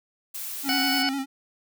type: noise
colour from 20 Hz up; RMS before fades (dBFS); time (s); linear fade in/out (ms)
blue; -34; 0.34-1.03; 10
type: tone with vibrato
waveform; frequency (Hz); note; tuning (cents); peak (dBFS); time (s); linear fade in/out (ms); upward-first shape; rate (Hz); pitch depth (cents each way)
square; 272.5; C#4; -29; -27; 0.63-1.26; 50; square; 9.9; 36
type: harmonic tone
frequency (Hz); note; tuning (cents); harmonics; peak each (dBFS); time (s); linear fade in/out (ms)
742; F#5; +5; 1 / 2 / 3 / 4 / 6 / 7; -30 / -30 / -30 / -30 / -30 / -30; 0.69-1.09; 0
effects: none